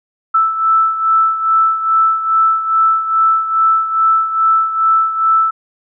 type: beating tone pair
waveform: sine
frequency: 1318.5 / 1320.9 Hz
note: E6 / E6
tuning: 0 / +3 cents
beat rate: 2.4 Hz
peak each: -11 / -17 dBFS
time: 0.34-5.51 s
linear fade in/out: 10 ms
effects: none